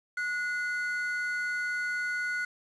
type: tone pair together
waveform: triangle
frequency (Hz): 1460 / 2056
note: F#6 / C7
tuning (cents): -24 / -31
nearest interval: tritone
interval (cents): 593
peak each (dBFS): -28 / -35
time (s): 0.17-2.45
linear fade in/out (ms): 5
effects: resampled to 22050 Hz + 9-bit